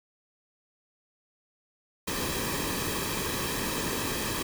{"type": "noise with comb filter", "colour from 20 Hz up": "pink", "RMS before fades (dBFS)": -31, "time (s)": [2.07, 4.43], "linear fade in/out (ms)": 10, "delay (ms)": 1.4, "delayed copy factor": -0.6, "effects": []}